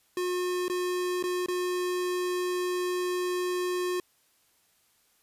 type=tone with dropouts; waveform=square; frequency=360.4 Hz; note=F#4; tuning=45 cents flat; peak=-28 dBFS; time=0.17-4 s; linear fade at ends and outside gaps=2 ms; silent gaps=0.682-0.698 / 1.227-1.238 / 1.461-1.484 s; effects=white hiss -67 dBFS RMS until 5.22 s + resampled to 32000 Hz